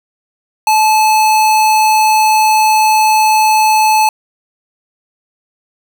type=tone; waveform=square; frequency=866 Hz; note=A5; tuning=28 cents flat; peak=-8 dBFS; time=0.67-4.09 s; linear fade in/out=2 ms; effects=none